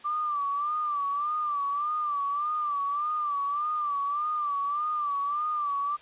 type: tone with vibrato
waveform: sine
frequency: 1174.7 Hz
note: D6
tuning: in tune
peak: -26 dBFS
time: 0.04-5.97 s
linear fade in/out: 20 ms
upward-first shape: sine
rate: 1.7 Hz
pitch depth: 77 cents each way
effects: white hiss -52 dBFS RMS until 6.01 s + resampled to 8000 Hz